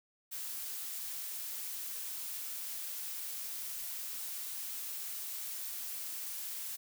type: noise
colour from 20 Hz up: blue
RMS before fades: -41 dBFS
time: 0.31-6.77 s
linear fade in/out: 20 ms
effects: none